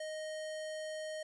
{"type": "tone", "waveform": "square", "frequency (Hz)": 622.3, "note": "D#5", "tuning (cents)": 0, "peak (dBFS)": -40, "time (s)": [0, 1.23], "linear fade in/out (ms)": 5, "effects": ["resampled to 24000 Hz", "13-bit"]}